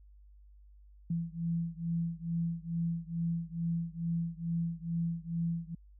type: beating tone pair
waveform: sine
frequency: 166.8 / 169.1 Hz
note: E3 / E3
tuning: +21 / +44 cents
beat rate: 2.3 Hz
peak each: -34 / -35 dBFS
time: 1.1-5.75 s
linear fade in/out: 5 ms
effects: added 50 Hz sine -54 dBFS peak until 5.99 s